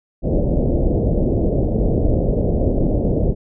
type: low-pass noise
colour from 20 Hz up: pink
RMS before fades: -17 dBFS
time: 0.22-3.35 s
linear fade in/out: 50 ms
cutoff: 620 Hz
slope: 48 dB/octave
effects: none